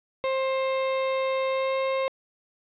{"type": "tone with pitch glide", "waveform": "35% pulse", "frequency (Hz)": [529, 532.1], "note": ["C5", "C5"], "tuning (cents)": [19, 29], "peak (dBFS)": -22, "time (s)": [0.24, 2.08], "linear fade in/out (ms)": 0, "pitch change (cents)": 10, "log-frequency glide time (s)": [1.49, 1.76], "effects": ["resampled to 8000 Hz", "9-bit"]}